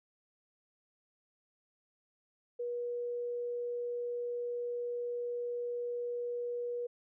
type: tone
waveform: sine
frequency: 482.1 Hz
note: B4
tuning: 42 cents flat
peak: -34 dBFS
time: 2.59-6.87 s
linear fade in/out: 10 ms
effects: none